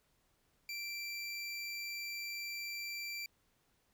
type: tone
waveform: 25% pulse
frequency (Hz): 2349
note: D7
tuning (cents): 0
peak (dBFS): -36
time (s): 0.69-3.26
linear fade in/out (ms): 2
effects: pink hiss -75 dBFS RMS until 3.93 s